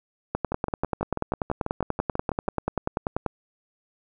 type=two click trains; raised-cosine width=1 ms; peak=-14 / -10 dBFS; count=13 / 31; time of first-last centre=0.52-2.481 / 0.35-3.263 s; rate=6.12 / 10.3 Hz; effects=none